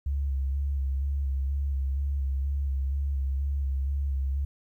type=tone with vibrato; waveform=sine; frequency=68.7 Hz; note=C#2; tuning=15 cents flat; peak=-25 dBFS; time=0.06-4.45 s; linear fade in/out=5 ms; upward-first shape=square; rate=2.1 Hz; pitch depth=31 cents each way; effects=11-bit